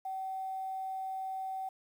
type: tone with quantisation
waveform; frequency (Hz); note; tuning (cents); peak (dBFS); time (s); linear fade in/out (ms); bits
sine; 763; G5; -47; -35; 0.05-1.69; 5; 10
effects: none